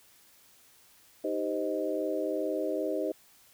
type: harmonic tone with a mistuned harmonic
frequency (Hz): 103.83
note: G#2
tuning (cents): 0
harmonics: 3 / 4 / 5 / 6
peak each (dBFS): -34 / -34 / -34 / -34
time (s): 1.24-3.12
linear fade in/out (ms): 5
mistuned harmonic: 4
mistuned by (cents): -92
effects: white hiss -60 dBFS RMS until 3.53 s